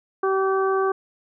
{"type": "harmonic tone", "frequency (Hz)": 384.7, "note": "G4", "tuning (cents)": -33, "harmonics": [1, 2, 3, 4], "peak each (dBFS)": [-20, -28, -25, -32], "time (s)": [0.23, 0.92], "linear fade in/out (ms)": 5, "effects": []}